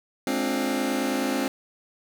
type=chord; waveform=sawtooth; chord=D half-diminished seventh; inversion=second; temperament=just; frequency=211.4 / 264.3 / 293.7 / 352.4 Hz; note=Ab3 / C4 / D4 / F4; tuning=+31 / +18 / 0 / +16 cents; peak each=-28 / -22 / -27 / -28 dBFS; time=0.27-1.48 s; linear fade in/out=2 ms; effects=none